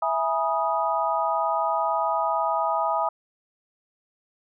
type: chord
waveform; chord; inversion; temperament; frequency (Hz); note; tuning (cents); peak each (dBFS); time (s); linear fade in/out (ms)
sine; E major seventh; none; equal with one note detuned; 659.3 / 830.6 / 968.6 / 1244.5; E5 / G#5 / B5 / D#6; 0 / 0 / -34 / 0; -27; 0.02-3.09; 5
effects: none